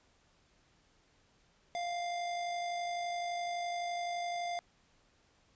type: tone with amplitude modulation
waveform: square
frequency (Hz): 698.5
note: F5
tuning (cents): 0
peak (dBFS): -34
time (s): 1.75-4.59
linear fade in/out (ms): 0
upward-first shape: sine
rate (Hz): 51.8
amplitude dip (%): 30
effects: pink hiss -69 dBFS RMS until 5.55 s + resampled to 16000 Hz